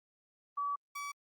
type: tone pair in turn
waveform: sine / 30% pulse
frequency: 1144 / 1144 Hz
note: D6 / D6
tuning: -46 / -46 cents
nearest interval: unison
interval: 0 cents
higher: neither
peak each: -32 / -36 dBFS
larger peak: first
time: 0.57-0.76 / 0.95-1.12 s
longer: first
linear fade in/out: 10 ms
effects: Opus 32 kbps